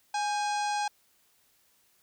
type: harmonic tone with a mistuned harmonic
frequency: 830.6 Hz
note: G#5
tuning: in tune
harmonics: 1 / 2 / 3 / 4 / 5 / 6 / 7 / 8 / 9 / 10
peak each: -28 / -38 / -41 / -45 / -43 / -44 / -45 / -47 / -52 / -48 dBFS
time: 0.14-0.88 s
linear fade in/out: 5 ms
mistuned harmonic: 2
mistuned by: -86 cents
effects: white hiss -67 dBFS RMS until 2.02 s